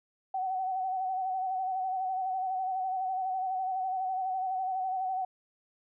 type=tone with vibrato; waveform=sine; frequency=753 Hz; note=F#5; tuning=30 cents sharp; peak=-29 dBFS; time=0.34-5.25 s; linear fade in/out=5 ms; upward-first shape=sine; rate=12 Hz; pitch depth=41 cents each way; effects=none